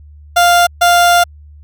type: tone bursts at uneven times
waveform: 30% pulse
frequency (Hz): 698.5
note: F5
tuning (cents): 0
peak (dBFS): -4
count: 2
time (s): 0.36-0.67 / 0.81-1.24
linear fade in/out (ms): 10
effects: added 74 Hz sine -35 dBFS peak until 1.63 s